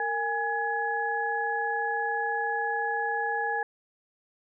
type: tone cluster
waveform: sine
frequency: 460.1 / 823 / 1689 Hz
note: A#4 / G#5 / G#6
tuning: -23 / -16 / +29 cents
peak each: -34 / -29 / -30 dBFS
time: 0-3.63 s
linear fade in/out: 2 ms
effects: none